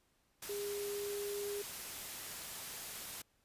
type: tone in noise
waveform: sine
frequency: 407.7 Hz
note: G#4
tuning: 32 cents flat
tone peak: -38 dBFS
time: 0.49-1.62 s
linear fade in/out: 5 ms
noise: white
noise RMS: -45 dBFS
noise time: 0.42-3.22 s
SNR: +4 dB
effects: pink hiss -75 dBFS RMS until 3.44 s + resampled to 32000 Hz